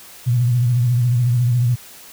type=tone with vibrato; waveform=sine; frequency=121.8 Hz; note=B2; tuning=24 cents flat; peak=-13 dBFS; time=0.26-1.76 s; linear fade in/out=20 ms; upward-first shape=sine; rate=14 Hz; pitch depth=66 cents each way; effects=white hiss -41 dBFS RMS until 2.12 s